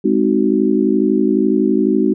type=chord; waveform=sine; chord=Ab dominant seventh; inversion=none; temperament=just; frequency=207.7 / 259.6 / 311.5 / 373.8 Hz; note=Ab3 / C4 / Eb4 / Gb4; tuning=0 / -13 / +2 / +18 cents; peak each=-17 dBFS; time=0.04-2.14 s; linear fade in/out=10 ms; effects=none